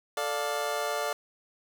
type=chord; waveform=25% pulse; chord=D minor; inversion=second; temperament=just; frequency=440.5 / 587.3 / 704.8 Hz; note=A4 / D5 / F5; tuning=+2 / 0 / +16 cents; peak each=-31 / -28 / -30 dBFS; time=0.17-1.13 s; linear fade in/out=2 ms; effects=none